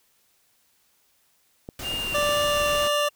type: clicks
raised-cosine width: 2 ms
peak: -22 dBFS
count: 4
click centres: 1.689 / 1.941 / 2.184 / 2.292 s
type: noise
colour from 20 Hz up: pink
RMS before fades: -35 dBFS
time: 1.79-2.88 s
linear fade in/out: 2 ms
type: tone with vibrato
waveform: triangle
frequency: 2794 Hz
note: F7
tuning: in tune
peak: -26 dBFS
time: 1.82-3.1 s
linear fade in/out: 50 ms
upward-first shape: triangle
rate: 2.1 Hz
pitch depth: 19 cents each way
type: tone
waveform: 25% pulse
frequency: 587.3 Hz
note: D5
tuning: in tune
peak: -18 dBFS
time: 2.14-3.09 s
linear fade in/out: 10 ms
effects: white hiss -65 dBFS RMS until 3.15 s